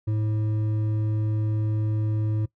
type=tone with hard clipping; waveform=sine; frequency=107.7 Hz; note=A2; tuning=37 cents flat; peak=-24 dBFS; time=0.07-2.46 s; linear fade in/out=10 ms; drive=7 dB; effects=noise-tail reverb RT60 0.1 s tail -20 dB re dry